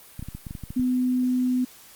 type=clicks; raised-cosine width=5 ms; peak=-22 dBFS; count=10; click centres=0.194 / 0.226 / 0.286 / 0.35 / 0.468 / 0.509 / 0.552 / 0.637 / 0.705 / 0.797 s
type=tone; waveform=sine; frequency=252 Hz; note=B3; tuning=35 cents sharp; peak=-20 dBFS; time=0.76-1.65 s; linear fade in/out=10 ms
effects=white hiss -49 dBFS RMS until 1.95 s + Opus 32 kbps